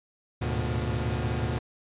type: tone cluster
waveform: 35% pulse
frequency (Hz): 75.5 / 107.7 / 113.5 / 124.2 / 356.1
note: D2 / A2 / A#2 / B2 / F4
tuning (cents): +48 / -37 / -46 / +10 / +34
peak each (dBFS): -30 / -30 / -36 / -30 / -36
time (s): 0.41-1.59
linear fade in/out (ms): 10
effects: resampled to 8000 Hz